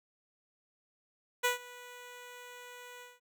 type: tone with ADSR envelope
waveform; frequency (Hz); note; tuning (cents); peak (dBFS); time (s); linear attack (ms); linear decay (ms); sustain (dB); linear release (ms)
10% pulse; 491.1; B4; -10; -17; 1.43-3.2; 19; 130; -22; 190
effects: none